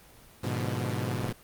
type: chord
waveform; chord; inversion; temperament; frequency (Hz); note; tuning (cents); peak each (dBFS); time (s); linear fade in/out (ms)
sawtooth; G# diminished seventh; none; equal; 103.83 / 123.47 / 146.83 / 174.61; G#2 / B2 / D3 / F3; 0 / 0 / 0 / 0; -29 / -28 / -34 / -34; 0.43-1.33; 10
effects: pink hiss -54 dBFS RMS until 1.43 s + Opus 24 kbps